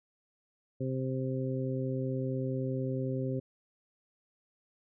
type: harmonic tone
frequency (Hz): 130.81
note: C3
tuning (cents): 0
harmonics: 1 / 2 / 3 / 4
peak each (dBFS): -33 / -36 / -38 / -39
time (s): 0.8-3.4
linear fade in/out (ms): 10
effects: none